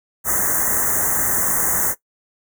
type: band-stop noise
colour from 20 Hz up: white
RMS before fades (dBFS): -19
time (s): 0.24-1.95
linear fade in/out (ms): 50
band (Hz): 2000 to 6100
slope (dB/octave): 96
effects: noise-tail reverb RT60 0.1 s tail -17 dB re dry